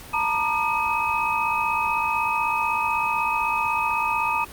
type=tone cluster; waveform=sine; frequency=896 / 952 / 1210 / 2544 Hz; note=A5 / A#5 / D#6 / D#7; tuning=+31 / +36 / -49 / +38 cents; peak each=-26 dBFS; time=0.13-4.45 s; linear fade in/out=10 ms; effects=pink hiss -41 dBFS RMS until 4.52 s + Opus 48 kbps